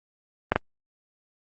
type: clicks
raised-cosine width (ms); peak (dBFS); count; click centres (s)
0.5; -4; 2; 0.52 / 0.56
effects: Opus 24 kbps